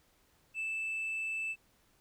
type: tone with tanh clipping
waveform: triangle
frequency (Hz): 2637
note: E7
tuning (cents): 0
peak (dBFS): -34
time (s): 0.54-1.56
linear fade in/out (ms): 50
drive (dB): 6
effects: pink hiss -69 dBFS RMS until 2 s